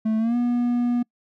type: tone with pitch glide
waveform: triangle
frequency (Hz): 219.3 to 241.9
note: A3 to B3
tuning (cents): -6 to -36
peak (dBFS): -17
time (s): 0.05-1.03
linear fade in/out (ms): 10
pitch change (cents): +170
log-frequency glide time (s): 0.18-0.36
effects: noise-tail reverb RT60 0.1 s tail -26 dB re dry